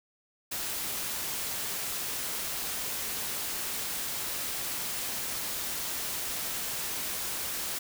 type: noise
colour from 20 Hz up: white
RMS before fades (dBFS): -34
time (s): 0.51-7.79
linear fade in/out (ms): 10
effects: none